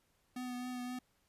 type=tone with vibrato; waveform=square; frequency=248.9 Hz; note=B3; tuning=14 cents sharp; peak=-40 dBFS; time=0.36-0.99 s; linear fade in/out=5 ms; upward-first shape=triangle; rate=3.8 Hz; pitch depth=22 cents each way; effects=pink hiss -75 dBFS RMS until 1.28 s + resampled to 32000 Hz